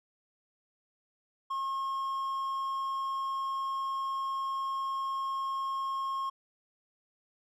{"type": "tone", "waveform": "triangle", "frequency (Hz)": 1079, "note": "C#6", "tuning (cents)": -47, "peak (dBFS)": -29, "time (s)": [1.5, 6.3], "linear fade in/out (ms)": 10, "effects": []}